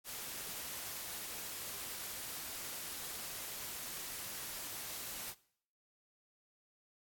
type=noise; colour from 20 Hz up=white; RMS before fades=-44 dBFS; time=0.04-5.35 s; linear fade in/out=50 ms; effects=noise-tail reverb RT60 0.6 s tail -20 dB re dry + AAC 64 kbps